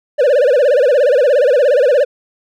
triangle tone with vibrato, 538 Hz, C5, 48 cents sharp, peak -6 dBFS, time 0.18-2.05 s, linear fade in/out 20 ms, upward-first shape sine, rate 17 Hz, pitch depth 200 cents each way, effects none

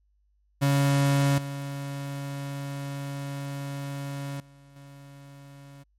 35% pulse tone with level steps, 140 Hz, C#3, 18 cents sharp, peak -18 / -30 / -49 / -43 dBFS, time 0.61-5.84 s, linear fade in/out 20 ms, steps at 1.38 / 4.4 / 4.76 s, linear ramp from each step 2 ms, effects added 50 Hz sine -64 dBFS peak until 5.98 s + MP3 64 kbps

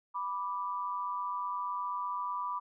sine tone pair together, 986.5 / 1174.7 Hz, B5 / D6, -2 / 0 cents, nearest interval minor third, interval 302 cents, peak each -35 / -36 dBFS, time 0.14-2.6 s, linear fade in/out 20 ms, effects none

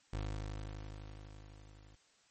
25% pulse tone with level ramp, 51.9 Hz, G#1, in tune, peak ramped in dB -32 to -54 dBFS, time 0.13-1.96 s, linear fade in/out 5 ms, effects white hiss -69 dBFS RMS until 2.3 s + MP3 32 kbps

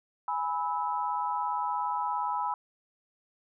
sine chord, E major, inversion first, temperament equal with one note detuned, 830.6 / 987.8 / 1301.1 Hz, G#5 / B5 / E6, 0 / 0 / -23 cents, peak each -33 / -30 / -36 dBFS, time 0.28-2.54 s, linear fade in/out 2 ms, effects none

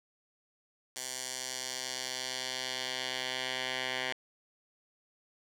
10% pulse tone with band-pass filter sweep, 128.7 Hz, C3, 28 cents flat, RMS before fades -37 dBFS, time 0.96-4.13 s, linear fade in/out 5 ms, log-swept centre 7300 to 2500 Hz, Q 1.3, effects none

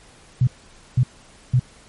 sine tone bursts, 125.8 Hz, B2, 32 cents sharp, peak -12 dBFS, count 3, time 0.41-1.596 s, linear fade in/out 5 ms, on 62 ms, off 500 ms, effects pink hiss -49 dBFS RMS until 1.88 s + MP3 48 kbps

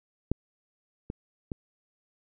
clicks, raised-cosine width 3 ms, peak -12 / -21 / -20 dBFS, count 3, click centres 0.316 / 1.101 / 1.518 s, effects none

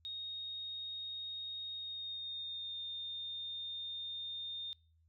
sine tone with pitch glide, 3729 to 3640 Hz, A#7 to A#7, 0 to -42 cents, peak -40 dBFS, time 0.05-4.73 s, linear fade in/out 0 ms, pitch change -42 cents, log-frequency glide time 1.75-2.79 s, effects noise-tail reverb RT60 0.4 s tail -24 dB re dry + added 81 Hz sine -67 dBFS peak until 5.08 s

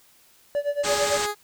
triangle tone with tremolo, 578 Hz, D5, 28 cents flat, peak -18 dBFS, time 0.55-1.18 s, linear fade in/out 0 ms, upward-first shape sine, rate 8.9 Hz, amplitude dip 90%
15% pulse tone, 415.3 Hz, G#4, in tune, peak -19 dBFS, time 0.83-1.35 s, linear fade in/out 50 ms
white low-pass noise, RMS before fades -29 dBFS, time 0.83-1.27 s, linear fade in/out 20 ms, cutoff 8600 Hz, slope 96 dB/octave
effects white hiss -57 dBFS RMS until 1.43 s

